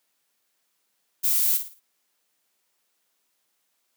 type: noise with echo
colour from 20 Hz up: violet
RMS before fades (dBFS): -22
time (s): 1.23-1.58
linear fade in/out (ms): 20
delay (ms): 56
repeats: 4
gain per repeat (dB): -9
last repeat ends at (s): 1.804
effects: white hiss -73 dBFS RMS until 3.96 s + high-pass 200 Hz 12 dB/octave